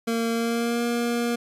25% pulse tone with pitch glide, 229.6 to 237.1 Hz, A#3 to A#3, -26 to +30 cents, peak -19 dBFS, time 0.07-1.36 s, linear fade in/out 10 ms, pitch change +56 cents, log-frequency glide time 0.31-0.84 s, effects resampled to 32000 Hz

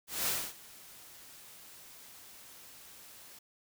white noise with ADSR envelope, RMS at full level -31 dBFS, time 0.07-3.39 s, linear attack 200 ms, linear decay 260 ms, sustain -22 dB, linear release 5 ms, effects none

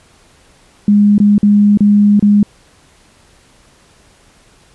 sine tone with dropouts, 205.7 Hz, G#3, 16 cents flat, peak -5 dBFS, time 0.88-2.43 s, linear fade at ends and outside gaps 2 ms, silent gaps 1.181-1.201 / 1.381-1.43 / 1.774-1.806 / 2.195-2.225 s, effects pink hiss -48 dBFS RMS until 4.74 s + resampled to 24000 Hz

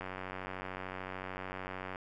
click train, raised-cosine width 0.5 ms, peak -25 dBFS, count 183, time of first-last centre 0.01-1.959 s, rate 93.4 Hz, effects none

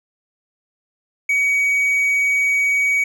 triangle tone, 2259 Hz, C#7, 32 cents sharp, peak -13 dBFS, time 1.29-3.04 s, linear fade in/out 5 ms, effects none

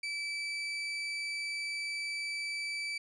30% pulse tone, 2313 Hz, D7, 27 cents flat, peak -32 dBFS, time 0.03-2.98 s, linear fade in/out 5 ms, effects resampled to 22050 Hz

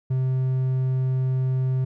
triangle tone, 130 Hz, C3, 11 cents flat, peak -18 dBFS, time 0.1-1.85 s, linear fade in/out 10 ms, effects none

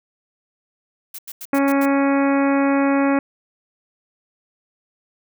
blue noise bursts, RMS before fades -33 dBFS, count 6, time 1.14-1.856 s, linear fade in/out 5 ms, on 46 ms, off 88 ms
harmonic tone, 277.2 Hz, C#4, in tune, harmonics 1 / 2 / 3 / 4 / 5 / 6 / 7 / 8 / 9, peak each -16 / -22 / -26 / -28 / -30 / -32 / -33 / -34 / -35 dBFS, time 1.53-3.19 s, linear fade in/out 2 ms
effects none

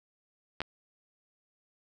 clicks, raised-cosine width 0.3 ms, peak -16 / -18 dBFS, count 2, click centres 0.605 / 0.617 s, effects none

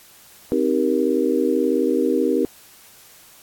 sine chord, C minor seventh, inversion none, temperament just, 261.6 / 314 / 392.4 / 470.9 Hz, C4 / Eb4 / G4 / Bb4, 0 / +16 / +2 / +18 cents, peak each -22 dBFS, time 0.52-2.45 s, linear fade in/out 0 ms, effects white hiss -48 dBFS RMS until 3.42 s + AAC 64 kbps

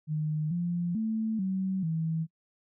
sine tone with pitch steps, 153.5 / 173.6 / 220.6 / 189.7 / 161.5 Hz, D#3 / F3 / A3 / F#3 / E3, -23 / -10 / +5 / +43 / -35 cents, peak -27 dBFS, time 0.07-2.27 s, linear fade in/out 50 ms, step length 440 ms, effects noise-tail reverb RT60 0.1 s tail -24 dB re dry

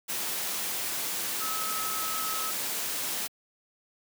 sine tone in noise, 1288 Hz, E6, 41 cents flat, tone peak -34 dBFS, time 1.4-2.52 s, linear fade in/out 20 ms, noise white, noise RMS -32 dBFS, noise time 0.08-3.28 s, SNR -5 dB, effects high-pass 150 Hz 12 dB/octave

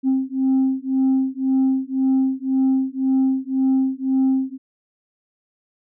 sine beating tone pair, 263.6 / 265.5 Hz, C4 / C4, +13 / +25 cents, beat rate 1.9 Hz, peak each -18 dBFS, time 0.03-4.58 s, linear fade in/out 50 ms, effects tanh soft clip ceiling -12 dBFS

